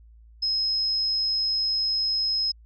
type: tone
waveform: sine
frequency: 5130 Hz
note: E8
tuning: 48 cents flat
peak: -22 dBFS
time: 0.42-2.52 s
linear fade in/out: 10 ms
effects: added 56 Hz sine -48 dBFS peak until 2.65 s